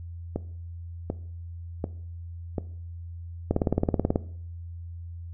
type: two click trains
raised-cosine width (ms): 2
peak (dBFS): -14 / -9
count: 4 / 13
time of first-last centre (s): 0.36-2.582 / 3.51-4.159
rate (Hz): 1.35 / 18.5
effects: noise-tail reverb RT60 0.6 s tail -18 dB re dry + added 85 Hz sine -36 dBFS peak until 5.33 s